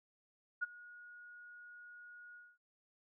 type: tone with ADSR envelope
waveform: sine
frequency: 1446 Hz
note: F#6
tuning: 40 cents flat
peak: -31 dBFS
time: 0.61-2.58 s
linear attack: 21 ms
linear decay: 22 ms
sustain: -21 dB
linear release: 230 ms
effects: none